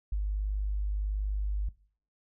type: tone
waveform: sine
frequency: 50.7 Hz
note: G#1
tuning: 41 cents flat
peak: -27 dBFS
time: 0.12-1.69 s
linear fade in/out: 5 ms
effects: noise-tail reverb RT60 0.5 s tail -21 dB re dry